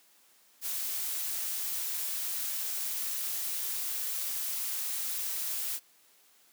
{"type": "noise", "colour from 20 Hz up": "blue", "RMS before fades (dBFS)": -34, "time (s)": [0.61, 5.8], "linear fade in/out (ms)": 50, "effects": ["white hiss -63 dBFS RMS until 6.52 s", "high-pass 200 Hz 12 dB/octave"]}